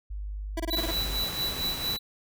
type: tone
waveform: sine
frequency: 50.5 Hz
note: G#1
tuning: 48 cents flat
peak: -32 dBFS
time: 0.1-1.24 s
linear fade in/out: 10 ms
type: tone bursts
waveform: 25% pulse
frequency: 329.6 Hz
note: E4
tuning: in tune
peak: -25 dBFS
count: 7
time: 0.57-0.911 s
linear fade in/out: 5 ms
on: 29 ms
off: 23 ms
type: tone with tremolo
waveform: square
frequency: 3951 Hz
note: B7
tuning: in tune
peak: -27 dBFS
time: 0.7-1.99 s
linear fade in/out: 10 ms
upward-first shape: sine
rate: 4.4 Hz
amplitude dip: 70%
type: noise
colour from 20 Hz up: pink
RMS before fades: -36 dBFS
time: 0.76-1.97 s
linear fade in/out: 10 ms
effects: none